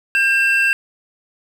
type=tone pair together; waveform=triangle; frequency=1599.5 / 2690 Hz; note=G6 / E7; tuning=+34 / +34 cents; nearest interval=major sixth; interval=900 cents; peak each=-14 dBFS; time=0.15-0.73 s; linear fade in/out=0 ms; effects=7-bit